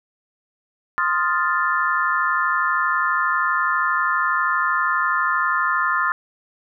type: chord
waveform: sine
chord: F dominant seventh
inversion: second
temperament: equal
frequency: 1046.5 / 1244.5 / 1396.9 / 1760 Hz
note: C6 / Eb6 / F6 / A6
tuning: 0 / 0 / 0 / 0 cents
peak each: -23 dBFS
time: 0.98-6.12 s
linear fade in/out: 0 ms
effects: none